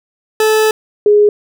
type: tone pair in turn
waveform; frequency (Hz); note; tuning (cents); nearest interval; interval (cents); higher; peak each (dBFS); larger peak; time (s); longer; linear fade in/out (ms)
40% pulse / sine; 434.5 / 415.7; A4 / G#4; -22 / +2; minor second; 76; first; -8 / -5; second; 0.4-0.71 / 1.06-1.29; first; 2
effects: none